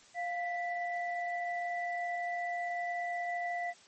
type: tone pair together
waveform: sine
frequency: 700.7 / 1975.5 Hz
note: F5 / B6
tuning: +6 / 0 cents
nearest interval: octave + tritone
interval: 1794 cents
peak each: -34 / -38 dBFS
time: 0.14-3.74 s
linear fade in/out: 50 ms
effects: white hiss -59 dBFS RMS until 3.87 s + MP3 32 kbps